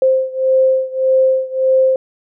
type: beating tone pair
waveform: sine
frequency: 523.3 / 525 Hz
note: C5 / C5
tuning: 0 / +6 cents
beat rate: 1.7 Hz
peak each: -13 / -15 dBFS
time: 0.02-1.96 s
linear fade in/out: 2 ms
effects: none